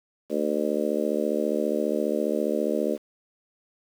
harmonic tone, 74.8 Hz, D2, 32 cents sharp, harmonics 3 / 4 / 5 / 6 / 7 / 8, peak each -30 / -30 / -30 / -30 / -30 / -30 dBFS, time 0.29-2.98 s, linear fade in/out 50 ms, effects 8-bit

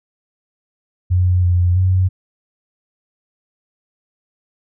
sine tone with pitch steps, 90.5 / 88.7 / 92.8 Hz, F#2 / F2 / F#2, -38 / +27 / +6 cents, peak -11 dBFS, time 1.1-2.09 s, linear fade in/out 20 ms, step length 330 ms, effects none

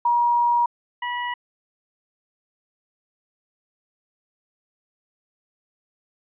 sine / 25% pulse tone pair in turn, 954 / 972.9 Hz, A#5 / B5, +40 / -26 cents, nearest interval unison, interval 34 cents, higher second, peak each -16 / -21 dBFS, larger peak first, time 0.05-0.66 / 1.02-1.34 s, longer first, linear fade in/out 5 ms, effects resampled to 8000 Hz

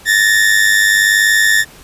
40% pulse tone pair together, 1743 / 1844 Hz, A6 / A#6, -17 / -19 cents, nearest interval minor second, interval 98 cents, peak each -11 dBFS, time 0.05-1.65 s, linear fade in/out 50 ms, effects pink hiss -40 dBFS RMS until 1.83 s + resampled to 32000 Hz

